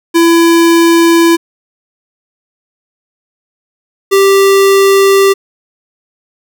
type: tone pair in turn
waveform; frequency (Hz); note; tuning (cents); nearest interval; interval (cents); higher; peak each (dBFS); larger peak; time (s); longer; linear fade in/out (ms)
square; 335.3 / 392; E4 / G4; +30 / 0; minor third; 270; second; -5; neither; 0.14-1.37 / 4.11-5.34; neither; 20
effects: none